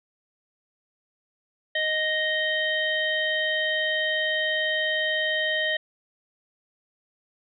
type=harmonic tone; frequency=622.3 Hz; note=D#5; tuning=in tune; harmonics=1 / 3 / 5 / 6; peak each=-29 / -25 / -29 / -35 dBFS; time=1.75-5.77 s; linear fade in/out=5 ms; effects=none

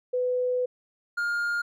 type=tone pair in turn; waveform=sine / triangle; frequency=499.6 / 1413.1 Hz; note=B4 / F6; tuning=+20 / +20 cents; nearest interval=octave + tritone; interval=1800 cents; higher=second; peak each=-23 dBFS; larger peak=neither; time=0.13-0.66 / 1.17-1.62 s; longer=first; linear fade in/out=10 ms; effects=none

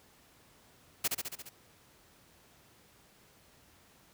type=noise with echo; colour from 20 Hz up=white; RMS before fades=-29 dBFS; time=1.04-1.08 s; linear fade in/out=10 ms; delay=69 ms; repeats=6; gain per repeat=-3 dB; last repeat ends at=1.494 s; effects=pink hiss -62 dBFS RMS until 4.13 s + high-pass 60 Hz 12 dB/octave

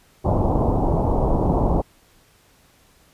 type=low-pass noise; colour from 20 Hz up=pink; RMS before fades=-19 dBFS; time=0.24-1.82 s; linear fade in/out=20 ms; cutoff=960 Hz; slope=48 dB/octave; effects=pink hiss -56 dBFS RMS until 3.13 s + resampled to 32000 Hz

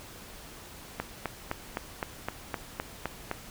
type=click train; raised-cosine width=0.5 ms; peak=-15 dBFS; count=10; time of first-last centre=1-3.314 s; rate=3.89 Hz; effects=pink hiss -47 dBFS RMS until 3.5 s

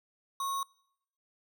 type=tone with sample-and-hold; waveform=sine; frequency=1095 Hz; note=C#6; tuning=22 cents flat; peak=-31 dBFS; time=0.4-0.63 s; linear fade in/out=2 ms; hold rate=4900 Hz; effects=noise-tail reverb RT60 0.8 s tail -25 dB re dry

